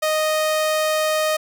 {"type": "tone", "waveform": "sawtooth", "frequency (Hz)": 621, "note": "D#5", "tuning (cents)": -3, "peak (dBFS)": -14, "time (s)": [0.02, 1.37], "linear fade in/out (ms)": 10, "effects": []}